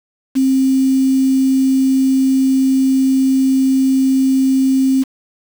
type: tone with quantisation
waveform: sine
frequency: 265.1 Hz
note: C4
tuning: 23 cents sharp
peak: -10 dBFS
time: 0.35-5.04 s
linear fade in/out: 20 ms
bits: 5
effects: none